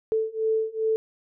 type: beating tone pair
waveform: sine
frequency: 440 / 442.5 Hz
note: A4 / A4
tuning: 0 / +10 cents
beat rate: 2.5 Hz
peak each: -26 / -25 dBFS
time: 0.12-0.96 s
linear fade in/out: 0 ms
effects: none